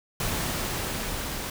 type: noise with level ramp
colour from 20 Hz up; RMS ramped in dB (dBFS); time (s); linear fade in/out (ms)
pink; -28 to -33; 0.2-1.5; 2
effects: none